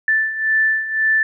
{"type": "beating tone pair", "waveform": "sine", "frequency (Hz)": [1760, 1761.9], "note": ["A6", "A6"], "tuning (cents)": [0, 2], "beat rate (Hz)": 1.9, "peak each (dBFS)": [-21, -16], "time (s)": [0.08, 1.23], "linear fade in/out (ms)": 2, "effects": []}